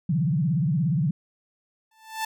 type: tone with vibrato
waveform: sine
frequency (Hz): 156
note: D#3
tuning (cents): +5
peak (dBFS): -20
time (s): 0.09-1.11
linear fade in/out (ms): 5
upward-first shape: sine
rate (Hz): 17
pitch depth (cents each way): 270
type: tone with exponential growth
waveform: sawtooth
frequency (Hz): 882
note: A5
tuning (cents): +4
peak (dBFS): -20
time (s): 1.91-2.25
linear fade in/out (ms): 5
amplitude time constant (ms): 72
effects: none